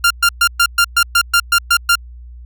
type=tone bursts; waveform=sawtooth; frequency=1394 Hz; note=F6; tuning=4 cents flat; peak=-5 dBFS; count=11; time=0.04-1.955 s; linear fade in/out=5 ms; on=65 ms; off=120 ms; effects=added 60 Hz sine -32 dBFS peak until 2.45 s